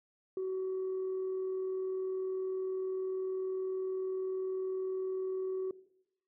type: tone with amplitude modulation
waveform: sine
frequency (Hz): 376.6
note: F#4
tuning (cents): +31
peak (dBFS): -30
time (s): 0.37-5.71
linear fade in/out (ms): 2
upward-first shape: sine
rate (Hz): 40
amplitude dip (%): 30
effects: noise-tail reverb RT60 0.8 s tail -19 dB re dry + tanh soft clip ceiling -30 dBFS